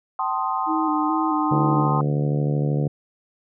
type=chord; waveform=sine; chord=A half-diminished seventh; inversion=third; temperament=equal with one note detuned; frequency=769.2 / 880 / 1046.5 / 1244.5 Hz; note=G5 / A5 / C6 / Eb6; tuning=-33 / 0 / 0 / 0 cents; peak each=-27 / -28 / -25 / -28 dBFS; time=0.19-2.01 s; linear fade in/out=2 ms
type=tone with vibrato; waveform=sine; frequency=311.1 Hz; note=D#4; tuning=in tune; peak=-22 dBFS; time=0.66-1.88 s; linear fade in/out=50 ms; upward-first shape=square; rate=2.3 Hz; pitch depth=34 cents each way
type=harmonic tone; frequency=72.9 Hz; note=D2; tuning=12 cents flat; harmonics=2 / 3 / 4 / 5 / 6 / 7 / 8 / 9 / 10; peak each=-20 / -30 / -30 / -34 / -32 / -32 / -39 / -45 / -41 dBFS; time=1.51-2.88 s; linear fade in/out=5 ms
effects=none